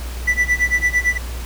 triangle tone with tremolo, 1975.5 Hz, B6, in tune, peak -10 dBFS, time 0.27-1.18 s, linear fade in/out 10 ms, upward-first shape sine, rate 8.9 Hz, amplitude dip 95%, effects added 60 Hz sine -25 dBFS peak until 1.45 s + pink hiss -35 dBFS RMS until 1.45 s

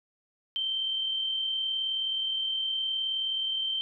sine tone with amplitude modulation, 3122 Hz, G7, 8 cents flat, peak -26 dBFS, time 0.56-3.81 s, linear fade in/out 0 ms, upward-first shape sine, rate 39.2 Hz, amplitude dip 30%, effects none

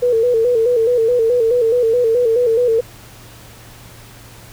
sine tone with vibrato, 470.6 Hz, A#4, 16 cents sharp, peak -11 dBFS, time 0.02-2.81 s, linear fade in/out 10 ms, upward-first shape square, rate 4.7 Hz, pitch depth 74 cents each way, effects added 115 Hz sine -43 dBFS peak until 4.52 s + pink hiss -41 dBFS RMS until 4.52 s

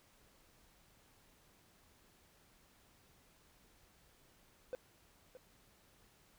triangle tone with echo, 508 Hz, B4, 49 cents sharp, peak -36 dBFS, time 4.73-4.75 s, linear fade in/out 0 ms, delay 620 ms, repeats 1, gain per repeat -13 dB, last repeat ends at 5.37 s, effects pink hiss -68 dBFS RMS until 6.38 s

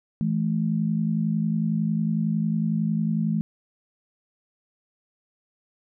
sine tone pair together, 164.81 / 215.8 Hz, E3 / A3, 0 / -33 cents, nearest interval perfect fourth, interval 467 cents, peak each -24 / -24 dBFS, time 0.21-3.41 s, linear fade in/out 0 ms, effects none

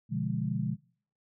sine chord, B diminished seventh, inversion none, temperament equal, 123.47 / 146.83 / 174.61 / 207.7 Hz, B2 / D3 / F3 / Ab3, 0 / 0 / 0 / 0 cents, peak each -34 dBFS, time 0.09-0.77 s, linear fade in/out 50 ms, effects noise-tail reverb RT60 0.5 s tail -24 dB re dry

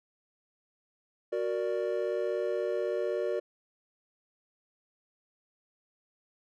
triangle chord, Gb augmented, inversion none, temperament equal, 370 / 466.2 / 587.3 Hz, Gb4 / Bb4 / D5, 0 / 0 / 0 cents, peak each -31 dBFS, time 1.32-3.4 s, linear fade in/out 10 ms, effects none

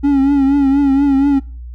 triangle tone with vibrato, 277.2 Hz, C#4, in tune, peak -7 dBFS, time 0.03-1.4 s, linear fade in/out 20 ms, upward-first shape triangle, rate 4.2 Hz, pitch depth 69 cents each way, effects noise-tail reverb RT60 0.4 s tail -24 dB re dry + added 60 Hz sine -27 dBFS peak until 1.74 s

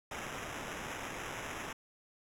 blue noise with sample-and-hold, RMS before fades -42 dBFS, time 0.11-1.73 s, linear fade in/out 5 ms, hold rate 4410 Hz, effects low-pass 12000 Hz 12 dB/octave

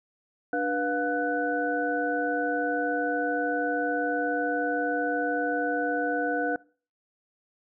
sine tone cluster, 294.5 / 489.2 / 709 / 1492 Hz, D4 / B4 / F5 / F#6, +5 / -16 / +26 / +14 cents, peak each -30 dBFS, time 0.53-6.56 s, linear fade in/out 2 ms, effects noise-tail reverb RT60 0.4 s tail -22 dB re dry

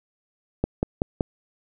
click train, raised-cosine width 2 ms, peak -8 dBFS, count 4, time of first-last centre 0.64-1.208 s, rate 5.28 Hz, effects none

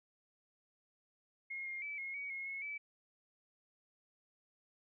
sine tone with pitch steps, 2150 / 2127 / 2306 / 2159 / 2254 / 2162 / 2182 / 2304 Hz, C7 / C7 / D7 / C#7 / C#7 / C#7 / C#7 / D7, +47 / +28 / -32 / -46 / +28 / -44 / -28 / -34 cents, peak -40 dBFS, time 1.5-2.78 s, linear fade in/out 10 ms, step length 160 ms, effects none

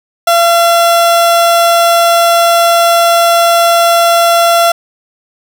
30% pulse tone, 681 Hz, F5, 44 cents flat, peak -3 dBFS, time 0.27-4.72 s, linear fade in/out 5 ms, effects none

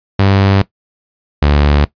sawtooth tone pair in turn, 98 / 72.74 Hz, G2 / D2, 0 / -16 cents, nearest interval perfect fourth, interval 516 cents, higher first, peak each -4 dBFS, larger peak neither, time 0.19-0.62 / 1.42-1.85 s, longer neither, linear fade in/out 5 ms, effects noise-tail reverb RT60 0.1 s tail -17 dB re dry + resampled to 11025 Hz

